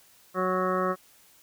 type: harmonic tone with a mistuned harmonic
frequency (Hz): 185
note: F#3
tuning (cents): 0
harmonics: 1 / 2 / 3 / 4 / 6 / 7 / 8 / 9 / 10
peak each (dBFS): -32 / -30 / -30 / -38 / -30 / -31 / -43 / -43 / -41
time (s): 0.34-0.96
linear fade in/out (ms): 50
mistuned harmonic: 8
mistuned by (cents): -23
effects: white hiss -58 dBFS RMS until 1.42 s